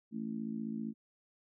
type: harmonic tone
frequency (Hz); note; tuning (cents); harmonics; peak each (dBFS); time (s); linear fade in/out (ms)
55.3; A1; +9; 3 / 4 / 5 / 6; -48 / -37 / -44 / -48; 0.11-0.94; 50
effects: none